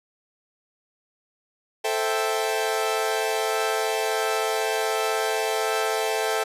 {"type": "chord", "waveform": "sawtooth", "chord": "A minor seventh", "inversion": "none", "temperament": "equal", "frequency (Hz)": [440, 523.3, 659.3, 784], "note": ["A4", "C5", "E5", "G5"], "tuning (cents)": [0, 0, 0, 0], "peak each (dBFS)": [-22, -28, -25, -25], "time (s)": [1.84, 6.44], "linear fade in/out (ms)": 10, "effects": ["resampled to 32000 Hz"]}